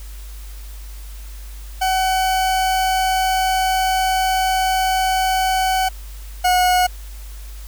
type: tone pair in turn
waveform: 40% pulse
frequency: 754 / 728 Hz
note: F#5 / F#5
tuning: +32 / -28 cents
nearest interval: minor second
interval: 60 cents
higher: first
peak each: -15 / -12 dBFS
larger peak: second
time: 1.81-5.89 / 6.44-6.87 s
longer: first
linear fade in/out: 10 ms
effects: added 50 Hz sine -31 dBFS peak until 7.67 s + white hiss -44 dBFS RMS until 7.67 s